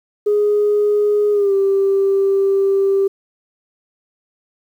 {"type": "tone with pitch glide", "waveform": "sine", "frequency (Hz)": [415.3, 392], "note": ["G#4", "G4"], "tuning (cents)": [0, 0], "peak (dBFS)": -11, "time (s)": [0.26, 3.08], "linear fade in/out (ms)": 10, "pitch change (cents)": -100, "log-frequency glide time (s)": [1.32, 1.53], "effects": ["tanh soft clip ceiling -8 dBFS", "8-bit"]}